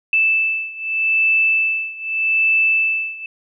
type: beating tone pair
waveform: sine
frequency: 2637 / 2637.82 Hz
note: E7 / E7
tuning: 0 / +1 cents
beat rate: 0.82 Hz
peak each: -17 / -19 dBFS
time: 0.13-3.26 s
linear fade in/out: 2 ms
effects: none